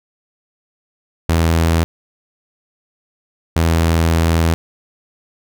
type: tone bursts at uneven times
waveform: sawtooth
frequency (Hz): 82.41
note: E2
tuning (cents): 0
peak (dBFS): -8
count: 2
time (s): 1.29-1.84 / 3.56-4.54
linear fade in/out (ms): 0
effects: none